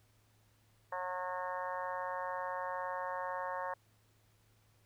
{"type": "harmonic tone with a mistuned harmonic", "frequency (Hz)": 182.2, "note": "F#3", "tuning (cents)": -26, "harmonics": [3, 4, 5, 6, 7, 8, 9, 10], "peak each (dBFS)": [-42, -46, -41, -42, -54, -52, -49, -49], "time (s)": [0.92, 3.74], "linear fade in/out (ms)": 5, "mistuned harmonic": 7, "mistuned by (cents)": 19, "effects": ["added 107 Hz sine -69 dBFS peak until 4.85 s", "pink hiss -72 dBFS RMS until 4.85 s"]}